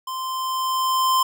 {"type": "tone with level ramp", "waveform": "square", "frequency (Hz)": 1040, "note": "C6", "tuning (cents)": -11, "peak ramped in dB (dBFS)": [-28, -16], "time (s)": [0.07, 1.23], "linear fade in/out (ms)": 5, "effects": []}